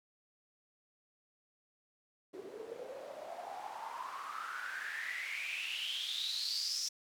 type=noise with band-pass filter sweep; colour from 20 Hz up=white; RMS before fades=-41 dBFS; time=2.33-6.89 s; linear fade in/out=10 ms; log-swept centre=370 to 5600 Hz; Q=9.6; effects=none